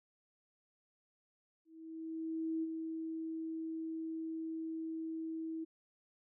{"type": "tone with ADSR envelope", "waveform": "sine", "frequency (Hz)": 322.8, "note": "E4", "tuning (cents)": -36, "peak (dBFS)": -33, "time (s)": [1.65, 5.65], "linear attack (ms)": 980, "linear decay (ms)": 31, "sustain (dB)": -5, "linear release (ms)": 17, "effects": []}